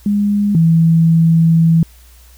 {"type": "tone pair in turn", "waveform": "sine", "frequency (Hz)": [204.7, 164.2], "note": ["G#3", "E3"], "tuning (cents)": [-25, -6], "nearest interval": "major third", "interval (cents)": 381, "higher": "first", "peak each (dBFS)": [-11, -7], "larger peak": "second", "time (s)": [[0.06, 0.55], [0.55, 1.83]], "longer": "second", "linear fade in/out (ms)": 2, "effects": ["added 60 Hz sine -41 dBFS peak until 2.37 s", "white hiss -48 dBFS RMS until 2.37 s"]}